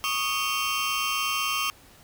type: tone cluster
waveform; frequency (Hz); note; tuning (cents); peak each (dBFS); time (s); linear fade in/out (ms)
35% pulse; 1116 / 1236 / 2729 / 3138; C#6 / D#6 / F7 / G7; +11 / -12 / -41 / +1; -29; 0.04-1.7; 0
effects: pink hiss -53 dBFS RMS until 2.03 s